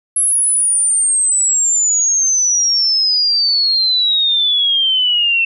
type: exponential sweep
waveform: sine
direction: down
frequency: 11000 to 2682 Hz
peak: -11 dBFS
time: 0.16-5.45 s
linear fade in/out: 5 ms
effects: none